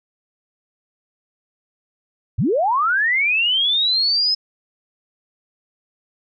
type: linear sweep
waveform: sine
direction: up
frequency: 74.1 to 5150 Hz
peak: -15 dBFS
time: 2.38-4.35 s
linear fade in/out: 10 ms
effects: none